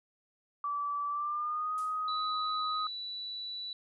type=tone with pitch glide; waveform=sine; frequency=1157 to 1254.5 Hz; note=D6 to D#6; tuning=-26 to +14 cents; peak=-31 dBFS; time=0.64-2.87 s; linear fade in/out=2 ms; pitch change=+140 cents; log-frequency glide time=1.08-1.76 s
type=noise with exponential decay; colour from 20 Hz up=violet; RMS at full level=-43 dBFS; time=1.78-2.09 s; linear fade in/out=0 ms; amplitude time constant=67 ms
type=tone; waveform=sine; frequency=3951 Hz; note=B7; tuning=in tune; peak=-37 dBFS; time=2.08-3.73 s; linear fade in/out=2 ms
effects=resampled to 24000 Hz